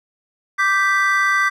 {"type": "chord", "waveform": "triangle", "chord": "G major", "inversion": "second", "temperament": "equal with one note detuned", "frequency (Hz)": [1174.7, 1559.9, 1975.5], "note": ["D6", "G6", "B6"], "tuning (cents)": [0, -9, 0], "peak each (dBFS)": -17, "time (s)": [0.58, 1.5], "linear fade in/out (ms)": 20, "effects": []}